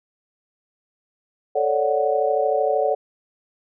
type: chord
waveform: sine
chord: D major seventh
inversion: second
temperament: equal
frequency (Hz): 440 / 554.4 / 587.3 / 740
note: A4 / C#5 / D5 / F#5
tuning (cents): 0 / 0 / 0 / 0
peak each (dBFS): -23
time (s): 1.55-2.95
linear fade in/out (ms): 10
effects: none